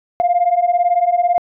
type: beating tone pair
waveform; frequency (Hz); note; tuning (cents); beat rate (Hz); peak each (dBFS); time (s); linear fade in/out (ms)
sine; 691 / 709; F5 / F5; -19 / +26; 18; -15 / -13; 0.2-1.38; 0
effects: tanh soft clip ceiling -7 dBFS